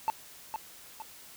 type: tone with echo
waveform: triangle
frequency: 883 Hz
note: A5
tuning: 6 cents sharp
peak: -22 dBFS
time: 0.08-0.1 s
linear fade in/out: 0 ms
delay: 460 ms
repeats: 2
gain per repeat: -7 dB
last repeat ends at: 1.02 s
effects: white hiss -51 dBFS RMS until 1.36 s